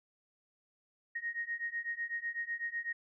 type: beating tone pair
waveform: sine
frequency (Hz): 1864.7 / 1872.7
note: A#6 / A#6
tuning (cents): 0 / +7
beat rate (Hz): 8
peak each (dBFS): -39 / -38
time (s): 1.15-2.93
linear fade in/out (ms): 10
effects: none